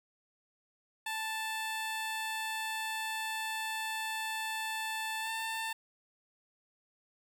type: tone with pitch glide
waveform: 15% pulse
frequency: 880 to 893.3 Hz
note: A5 to A5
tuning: 0 to +26 cents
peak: -28 dBFS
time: 1.06-5.73 s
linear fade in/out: 5 ms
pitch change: +26 cents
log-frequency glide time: 5.21-5.3 s
effects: none